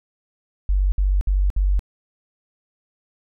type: tone bursts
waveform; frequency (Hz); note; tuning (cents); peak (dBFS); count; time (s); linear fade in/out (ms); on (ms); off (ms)
sine; 48.01; G1; -35; -15; 4; 0.69-1.793; 0; 230; 61
effects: none